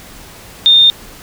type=tone; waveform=sine; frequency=3636 Hz; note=A#7; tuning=44 cents flat; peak=-4 dBFS; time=0.66-0.9 s; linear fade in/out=0 ms; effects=pink hiss -36 dBFS RMS until 1.22 s